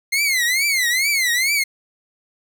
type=tone with vibrato; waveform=sawtooth; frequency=2093 Hz; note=C7; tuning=in tune; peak=-13 dBFS; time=0.12-1.64 s; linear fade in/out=10 ms; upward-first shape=triangle; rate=2.3 Hz; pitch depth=210 cents each way; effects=none